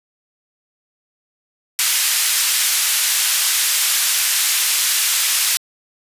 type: band-pass noise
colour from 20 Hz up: white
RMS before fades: -17 dBFS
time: 1.79-5.57 s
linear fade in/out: 0 ms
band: 1700 to 13000 Hz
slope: 12 dB/octave
effects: resampled to 32000 Hz